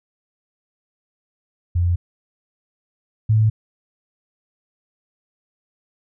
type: tone pair in turn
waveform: sine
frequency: 87.31 / 109.28 Hz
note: F2 / A2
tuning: 0 / -11 cents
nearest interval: major third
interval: 389 cents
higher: second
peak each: -15 / -12 dBFS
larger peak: second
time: 1.75-1.96 / 3.29-3.5 s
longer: neither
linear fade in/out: 10 ms
effects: none